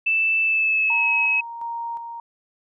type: tone with pitch glide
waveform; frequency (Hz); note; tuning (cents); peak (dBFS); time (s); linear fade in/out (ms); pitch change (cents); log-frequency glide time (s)
sine; 2644 to 2563; E7 to E7; +5 to -49; -17; 0.06-1.41; 10; -54; 0.42-1.12
type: tone with tremolo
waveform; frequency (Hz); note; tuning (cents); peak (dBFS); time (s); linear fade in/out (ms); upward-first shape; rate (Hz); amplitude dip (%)
sine; 932.3; A#5; 0; -26; 0.9-2.2; 2; square; 1.4; 45
effects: none